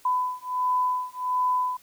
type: beating tone pair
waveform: sine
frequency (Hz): 1002 / 1003.4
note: B5 / B5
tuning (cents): +25 / +27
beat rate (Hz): 1.4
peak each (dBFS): -26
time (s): 0.05-1.77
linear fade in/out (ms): 5
effects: white hiss -56 dBFS RMS until 1.82 s